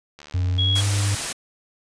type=click train; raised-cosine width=0.2 ms; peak=-24 dBFS; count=60; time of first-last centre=0.19-0.983 s; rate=74.4 Hz
type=tone with pitch glide; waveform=triangle; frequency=90.9 to 100.28 Hz; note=F#2 to G2; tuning=-30 to +40 cents; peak=-17 dBFS; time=0.34-1.15 s; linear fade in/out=5 ms; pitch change=+170 cents; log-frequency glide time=0.55-0.84 s
type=tone; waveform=sine; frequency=3322 Hz; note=G#7; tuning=in tune; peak=-20 dBFS; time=0.58-0.81 s; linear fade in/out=10 ms
type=noise; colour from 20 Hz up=white; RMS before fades=-26 dBFS; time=0.75-1.33 s; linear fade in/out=10 ms
effects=resampled to 22050 Hz